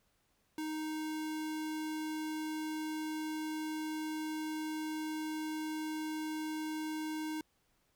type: tone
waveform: square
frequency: 311.1 Hz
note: D#4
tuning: in tune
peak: -37 dBFS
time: 0.58-7.41 s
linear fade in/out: 2 ms
effects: pink hiss -75 dBFS RMS until 7.95 s